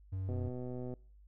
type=tone; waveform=triangle; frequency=94.8 Hz; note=F#2; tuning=43 cents sharp; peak=-33 dBFS; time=0.12-0.49 s; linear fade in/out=10 ms
type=click train; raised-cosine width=2 ms; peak=-30 dBFS; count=82; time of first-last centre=0.29-0.938 s; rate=125 Hz
effects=noise-tail reverb RT60 0.5 s tail -26 dB re dry + added 50 Hz sine -56 dBFS peak until 1.27 s